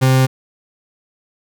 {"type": "tone", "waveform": "40% pulse", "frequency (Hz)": 130.81, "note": "C3", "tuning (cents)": 0, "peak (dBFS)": -9, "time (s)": [0.01, 0.27], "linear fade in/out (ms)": 20, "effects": []}